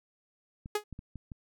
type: clicks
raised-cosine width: 5 ms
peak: -30 dBFS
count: 5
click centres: 0.659 / 0.927 / 0.991 / 1.157 / 1.318 s
type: tone with exponential decay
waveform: sawtooth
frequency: 418.5 Hz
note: G#4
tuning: 13 cents sharp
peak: -21 dBFS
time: 0.75-0.84 s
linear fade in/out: 5 ms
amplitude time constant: 19 ms
effects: none